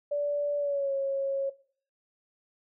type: tone with pitch glide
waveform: sine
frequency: 580 to 547.4 Hz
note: D5 to C#5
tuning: -22 to -22 cents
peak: -26 dBFS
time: 0.11-1.5 s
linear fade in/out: 10 ms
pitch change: -100 cents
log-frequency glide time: 0.58-0.93 s
effects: noise-tail reverb RT60 0.5 s tail -20 dB re dry